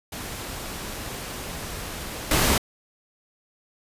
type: noise with level steps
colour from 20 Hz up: pink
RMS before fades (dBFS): -34 / -20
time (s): 0.12-2.58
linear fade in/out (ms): 5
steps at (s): 2.31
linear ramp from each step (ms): 2
effects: resampled to 32000 Hz